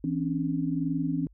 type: tone cluster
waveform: sine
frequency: 163.2 / 262.6 / 284.3 Hz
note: E3 / C4 / C#4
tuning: -17 / +6 / +44 cents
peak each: -30 dBFS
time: 0.04-1.27 s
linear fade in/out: 2 ms
effects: added 50 Hz sine -54 dBFS peak until 1.33 s